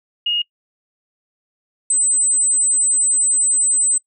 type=tone pair in turn; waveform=sine; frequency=2862 / 8095 Hz; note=F7 / B8; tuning=+42 / +42 cents; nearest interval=octave + tritone; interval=1800 cents; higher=second; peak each=-16 / -12 dBFS; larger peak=second; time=0.26-0.42 / 1.9-3.98 s; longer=second; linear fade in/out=5 ms; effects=noise-tail reverb RT60 0.1 s tail -23 dB re dry